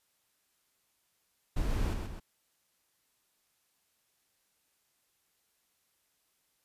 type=noise with echo; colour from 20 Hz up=brown; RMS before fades=-31 dBFS; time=1.56-1.94 s; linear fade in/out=10 ms; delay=130 ms; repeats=2; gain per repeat=-5 dB; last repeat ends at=2.2 s; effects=white hiss -75 dBFS RMS until 6.64 s + resampled to 32000 Hz